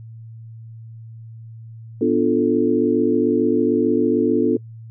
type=chord; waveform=sine; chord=B half-diminished seventh; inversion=none; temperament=equal; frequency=246.9 / 293.7 / 349.2 / 440 Hz; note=B3 / D4 / F4 / A4; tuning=0 / 0 / 0 / 0 cents; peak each=-20 dBFS; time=2.01-4.57 s; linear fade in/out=5 ms; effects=noise-tail reverb RT60 0.1 s tail -24 dB re dry + added 113 Hz sine -35 dBFS peak until 4.9 s